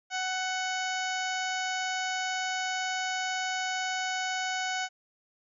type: harmonic tone with a mistuned harmonic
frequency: 747 Hz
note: F#5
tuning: 16 cents sharp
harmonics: 1 / 2 / 3 / 4 / 5 / 6 / 7 / 8 / 9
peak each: -33 / -34 / -38 / -39 / -44 / -45 / -44 / -44 / -42 dBFS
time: 0.1-4.89 s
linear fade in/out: 50 ms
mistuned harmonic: 3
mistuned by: -24 cents
effects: none